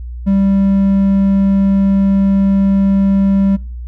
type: tone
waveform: triangle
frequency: 196 Hz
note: G3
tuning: in tune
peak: -7 dBFS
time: 0.26-3.57 s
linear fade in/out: 20 ms
effects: noise-tail reverb RT60 0.5 s tail -26 dB re dry + added 60 Hz sine -23 dBFS peak until 3.87 s